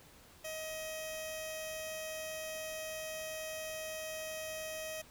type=tone with notch filter; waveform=15% pulse; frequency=631 Hz; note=D#5; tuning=24 cents sharp; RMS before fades=-42 dBFS; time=0.44-5.02 s; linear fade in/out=10 ms; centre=1400 Hz; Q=0.83; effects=pink hiss -59 dBFS RMS until 5.1 s